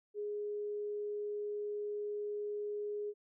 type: tone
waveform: sine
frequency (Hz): 415.3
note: G#4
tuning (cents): 0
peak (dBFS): -36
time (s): 0.14-3.14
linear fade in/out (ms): 50
effects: none